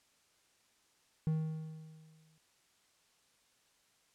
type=tone with exponential decay; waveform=triangle; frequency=157.7 Hz; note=D#3; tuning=24 cents sharp; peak=-26 dBFS; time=1.27-2.38 s; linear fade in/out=0 ms; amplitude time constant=240 ms; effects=white hiss -71 dBFS RMS until 4.14 s + low-pass 9000 Hz 12 dB/octave